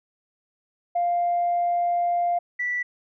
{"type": "tone pair in turn", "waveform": "sine", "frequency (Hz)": [698.5, 1963.7], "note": ["F5", "B6"], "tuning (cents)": [0, -10], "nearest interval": "octave + tritone", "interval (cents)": 1790, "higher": "second", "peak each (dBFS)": [-19, -23], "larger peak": "first", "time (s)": [[0.95, 2.39], [2.59, 2.83]], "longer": "first", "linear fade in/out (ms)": 10, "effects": ["tanh soft clip ceiling -16 dBFS"]}